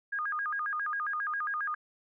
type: tone with vibrato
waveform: sine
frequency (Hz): 1415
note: F6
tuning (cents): +22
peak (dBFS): -30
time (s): 0.12-1.75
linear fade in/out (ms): 10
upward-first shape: square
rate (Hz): 7.4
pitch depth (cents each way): 250
effects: none